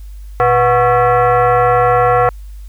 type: tone with frequency modulation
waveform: sine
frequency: 120 Hz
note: B2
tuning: 49 cents flat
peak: -8 dBFS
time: 0.4-2.29 s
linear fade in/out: 0 ms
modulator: 612 Hz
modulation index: 2
effects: added 50 Hz sine -28 dBFS peak until 2.68 s + white hiss -52 dBFS RMS until 2.68 s